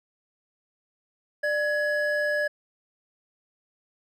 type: tone pair together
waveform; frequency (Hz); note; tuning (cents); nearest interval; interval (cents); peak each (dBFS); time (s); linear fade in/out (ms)
triangle; 594.8 / 1681; D5 / G#6; +22 / +20; octave + tritone; 1798; -24; 1.43-2.48; 10
effects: none